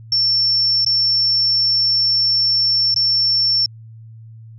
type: tone with dropouts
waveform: sine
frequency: 5420 Hz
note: E8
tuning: 47 cents sharp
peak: -13 dBFS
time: 0.12-3.66 s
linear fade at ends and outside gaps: 2 ms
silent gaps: 0.848-0.863 / 2.943-2.961 s
effects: added 112 Hz sine -36 dBFS peak until 4.58 s